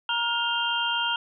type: tone cluster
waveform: sine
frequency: 941 / 1417 / 2800 / 3172 Hz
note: A#5 / F6 / F7 / G7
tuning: +16 / +25 / +4 / +20 cents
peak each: -29 dBFS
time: 0.09-1.16 s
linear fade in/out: 2 ms
effects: none